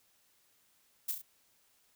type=noise with echo; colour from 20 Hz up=violet; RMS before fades=-33 dBFS; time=1.08-1.12 s; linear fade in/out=10 ms; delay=33 ms; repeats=3; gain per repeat=-5 dB; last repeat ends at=1.219 s; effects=white hiss -70 dBFS RMS until 1.95 s